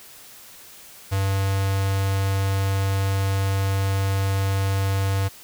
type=tone with notch filter; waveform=square; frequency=97.4 Hz; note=G2; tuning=11 cents flat; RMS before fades=-22 dBFS; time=1.11-5.29 s; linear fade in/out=20 ms; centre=260 Hz; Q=1.7; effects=white hiss -45 dBFS RMS until 5.43 s